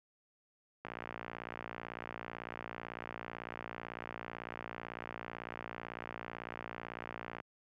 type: click train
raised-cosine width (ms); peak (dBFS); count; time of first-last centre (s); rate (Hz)
0.5; -26; 381; 0.85-7.402; 58
effects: high-pass 100 Hz 12 dB/octave